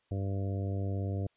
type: harmonic tone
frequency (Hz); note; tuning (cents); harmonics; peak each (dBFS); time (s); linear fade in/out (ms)
98; G2; 0; 1 / 2 / 3 / 4 / 5 / 6 / 7; -31 / -41 / -42 / -45 / -45 / -47 / -49; 0.11-1.27; 5
effects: white hiss -73 dBFS RMS until 1.36 s + resampled to 8000 Hz